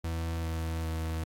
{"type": "tone with pitch steps", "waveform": "40% pulse", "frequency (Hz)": [82.41, 81.51, 80.62], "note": ["E2", "E2", "E2"], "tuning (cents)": [0, -19, -38], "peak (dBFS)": -30, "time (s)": [0.04, 1.24], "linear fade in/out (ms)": 5, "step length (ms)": 400, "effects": ["AAC 64 kbps"]}